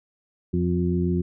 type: harmonic tone with a mistuned harmonic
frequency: 87.31 Hz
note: F2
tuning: in tune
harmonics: 1 / 2 / 3 / 4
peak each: -26 / -23 / -30 / -27 dBFS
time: 0.53-1.22 s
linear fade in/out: 10 ms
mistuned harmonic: 4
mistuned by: +29 cents
effects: none